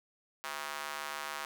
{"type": "tone with high-pass filter", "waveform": "square", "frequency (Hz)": 73.42, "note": "D2", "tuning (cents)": 0, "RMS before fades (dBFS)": -40, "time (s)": [0.44, 1.45], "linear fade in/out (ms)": 0, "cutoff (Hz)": 1100, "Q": 1.4, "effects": []}